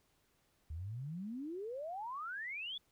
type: exponential sweep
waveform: sine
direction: up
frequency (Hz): 73.42 to 3520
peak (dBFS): -40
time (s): 0.7-2.78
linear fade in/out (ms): 5
effects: pink hiss -75 dBFS RMS until 2.91 s